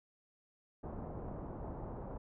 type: low-pass noise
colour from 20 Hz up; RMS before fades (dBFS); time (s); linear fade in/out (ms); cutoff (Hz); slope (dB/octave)
pink; -44; 0.83-2.18; 10; 940; 24
effects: none